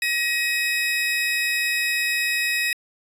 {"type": "tone pair together", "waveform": "35% pulse", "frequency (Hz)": [1902, 2539], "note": ["A#6", "D#7"], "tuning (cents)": [34, 34], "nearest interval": "perfect fourth", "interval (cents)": 500, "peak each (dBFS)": [-22, -22], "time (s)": [0.02, 2.73], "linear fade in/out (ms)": 2, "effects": ["resampled to 32000 Hz"]}